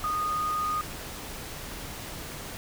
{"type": "tone in noise", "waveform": "sine", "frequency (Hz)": 1234, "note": "D#6", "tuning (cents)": -15, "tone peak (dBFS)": -26, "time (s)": [0.04, 0.81], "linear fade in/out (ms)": 0, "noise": "pink", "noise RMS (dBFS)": -39, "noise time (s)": [0, 2.57], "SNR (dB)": 10, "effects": []}